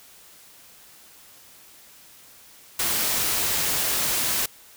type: noise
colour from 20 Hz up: white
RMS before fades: -24 dBFS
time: 2.79-4.46 s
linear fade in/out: 5 ms
effects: white hiss -50 dBFS RMS until 4.76 s